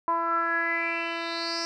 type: tone with low-pass filter sweep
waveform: 10% pulse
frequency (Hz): 334.6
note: E4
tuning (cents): +26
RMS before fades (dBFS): -28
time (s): 0.08-1.65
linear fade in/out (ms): 0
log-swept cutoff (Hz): 1000 to 5500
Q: 6.8
effects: none